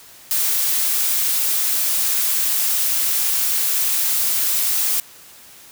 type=noise; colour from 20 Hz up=blue; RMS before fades=-19 dBFS; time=0.31-5 s; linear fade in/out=0 ms; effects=white hiss -44 dBFS RMS until 5.71 s